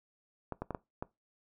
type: clicks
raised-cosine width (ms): 1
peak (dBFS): -22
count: 5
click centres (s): 0.523 / 0.62 / 0.707 / 0.748 / 1.025
effects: noise-tail reverb RT60 0.2 s tail -20 dB re dry